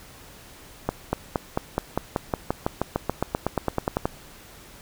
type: accelerating click train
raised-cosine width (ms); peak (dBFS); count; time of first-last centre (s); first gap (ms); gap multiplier
1; -8; 22; 0.89-4.055; 240; 0.95
effects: pink hiss -47 dBFS RMS until 4.81 s